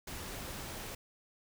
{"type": "noise", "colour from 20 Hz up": "pink", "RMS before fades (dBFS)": -43, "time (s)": [0.07, 0.95], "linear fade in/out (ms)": 5, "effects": []}